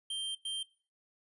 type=tone bursts at uneven times; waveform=square; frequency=3150 Hz; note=G7; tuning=8 cents sharp; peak=-35 dBFS; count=2; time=0.1-0.35 / 0.45-0.63 s; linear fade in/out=5 ms; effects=noise-tail reverb RT60 0.4 s tail -18 dB re dry + resampled to 24000 Hz